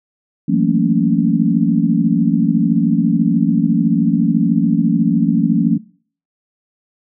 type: tone cluster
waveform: sine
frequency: 167.7 / 186 / 219.9 / 233.8 / 280.6 Hz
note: E3 / F#3 / A3 / A#3 / C#4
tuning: +30 / +9 / -1 / +5 / +21 cents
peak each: -18 dBFS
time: 0.48-5.78 s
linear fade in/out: 10 ms
effects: noise-tail reverb RT60 0.5 s tail -23 dB re dry